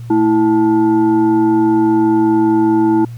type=tone with frequency modulation; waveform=sine; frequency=327.5 Hz; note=E4; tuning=11 cents flat; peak=-9 dBFS; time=0.1-3.05 s; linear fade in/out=5 ms; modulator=550 Hz; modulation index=0.67; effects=added 118 Hz sine -26 dBFS peak until 3.17 s + pink hiss -48 dBFS RMS until 3.17 s